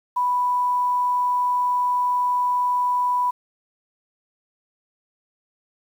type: tone with quantisation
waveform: sine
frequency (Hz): 987.8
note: B5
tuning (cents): 0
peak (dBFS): -18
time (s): 0.16-3.31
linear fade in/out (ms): 10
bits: 8
effects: none